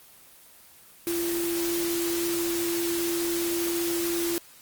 sine tone in noise, 341.3 Hz, F4, 40 cents flat, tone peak -26 dBFS, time 1.07-4.38 s, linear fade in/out 0 ms, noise white, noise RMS -32 dBFS, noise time 1.07-4.38 s, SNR +3 dB, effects white hiss -52 dBFS RMS until 4.61 s + Opus 24 kbps

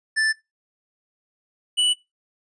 square tone pair in turn, 1760 / 2960 Hz, A6 / F#7, 0 / 0 cents, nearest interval major sixth, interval 900 cents, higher second, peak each -19 / -17 dBFS, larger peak second, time 0.16-0.33 / 1.77-1.94 s, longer neither, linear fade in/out 20 ms, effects noise-tail reverb RT60 0.2 s tail -19 dB re dry + resampled to 22050 Hz

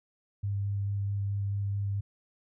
sine tone with vibrato, 100.2 Hz, G2, 38 cents sharp, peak -28 dBFS, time 0.43-2.01 s, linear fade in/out 10 ms, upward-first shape square, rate 4.6 Hz, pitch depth 8 cents each way, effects none

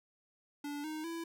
square tone with pitch steps, 289.7 / 310.5 / 332.8 Hz, D4 / D#4 / E4, -24 / -3 / +17 cents, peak -39 dBFS, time 0.64-1.24 s, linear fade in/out 5 ms, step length 200 ms, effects none

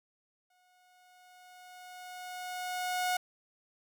sawtooth tone with exponential growth, 728 Hz, F#5, 28 cents flat, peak -24 dBFS, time 0.5-3.17 s, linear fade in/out 5 ms, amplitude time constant 580 ms, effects none

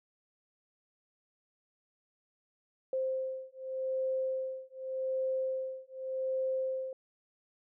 sine beating tone pair, 523.3 / 524.15 Hz, C5 / C5, 0 / +3 cents, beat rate 0.85 Hz, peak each -35 / -35 dBFS, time 2.93-6.93 s, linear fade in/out 2 ms, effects none

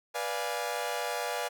sawtooth chord, B diminished seventh, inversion none, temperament equal with one note detuned, 489.1 / 587.3 / 698.5 / 830.6 Hz, B4 / D5 / F5 / Ab5, -17 / 0 / 0 / 0 cents, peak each -33 dBFS, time 0.14-1.49 s, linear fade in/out 20 ms, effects none

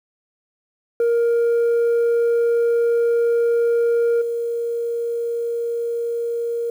sine tone with level steps, 468.6 Hz, A#4, 9 cents sharp, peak -12 / -20 dBFS, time 1-6.7 s, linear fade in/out 2 ms, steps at 4.21 s, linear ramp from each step 10 ms, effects tanh soft clip ceiling -14 dBFS + 8-bit

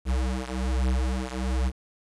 square beating tone pair, 63.4 / 64.6 Hz, B1 / C2, +46 / -21 cents, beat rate 1.2 Hz, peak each -27 / -29 dBFS, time 0.05-1.72 s, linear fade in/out 50 ms, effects resampled to 24000 Hz + 8-bit

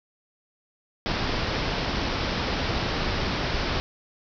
pink low-pass noise, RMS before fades -27 dBFS, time 1.06-3.8 s, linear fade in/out 0 ms, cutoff 5500 Hz, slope 96 dB/octave, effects none

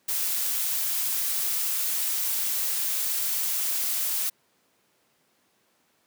blue noise, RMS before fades -27 dBFS, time 0.08-4.3 s, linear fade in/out 10 ms, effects pink hiss -67 dBFS RMS until 6.06 s + high-pass 200 Hz 12 dB/octave

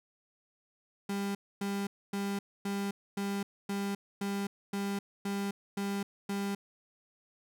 35% pulse tone bursts, 199.4 Hz, G3, 30 cents sharp, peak -30 dBFS, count 11, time 1.09-6.55 s, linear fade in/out 5 ms, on 260 ms, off 260 ms, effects none

